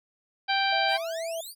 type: harmonic tone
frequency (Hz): 784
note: G5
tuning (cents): 0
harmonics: 1 / 2 / 3 / 4 / 5 / 6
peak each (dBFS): -26 / -29 / -31 / -32 / -33 / -34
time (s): 0.48-0.98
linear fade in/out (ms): 20
type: tone with vibrato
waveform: sine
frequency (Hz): 659.3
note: E5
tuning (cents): 0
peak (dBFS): -30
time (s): 0.72-1.41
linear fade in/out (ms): 5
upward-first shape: sine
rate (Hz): 4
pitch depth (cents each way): 11
type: exponential sweep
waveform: 15% pulse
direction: up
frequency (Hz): 799 to 4978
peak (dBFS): -32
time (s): 0.87-1.55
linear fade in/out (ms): 50
effects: none